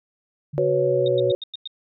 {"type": "exponential sweep", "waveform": "sine", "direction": "down", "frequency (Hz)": [146.2, 121.2], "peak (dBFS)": -28, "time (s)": [0.53, 1.32], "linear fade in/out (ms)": 10}
{"type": "chord", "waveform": "sine", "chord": "F# suspended fourth", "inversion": "none", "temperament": "equal", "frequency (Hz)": [370, 493.9, 554.4], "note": ["F#4", "B4", "C#5"], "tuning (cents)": [0, 0, 0], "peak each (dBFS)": [-22, -23, -21], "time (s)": [0.58, 1.35], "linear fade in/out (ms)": 0}
{"type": "tone bursts", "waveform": "sine", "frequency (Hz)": 3700, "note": "A#7", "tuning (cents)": -14, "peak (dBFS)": -29, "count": 6, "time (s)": [1.06, 1.675], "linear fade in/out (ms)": 2, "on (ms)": 20, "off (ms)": 99}
{"effects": []}